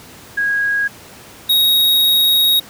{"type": "tone pair in turn", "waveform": ["sine", "square"], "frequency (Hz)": [1645, 3775], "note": ["G#6", "A#7"], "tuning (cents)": [-17, 21], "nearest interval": "octave + major second", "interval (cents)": 1438, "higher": "second", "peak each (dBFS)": [-14, -11], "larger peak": "second", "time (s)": [[0.37, 0.88], [1.49, 2.6]], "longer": "second", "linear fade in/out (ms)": 10, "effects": ["pink hiss -39 dBFS RMS until 2.69 s", "high-pass 80 Hz 12 dB/octave"]}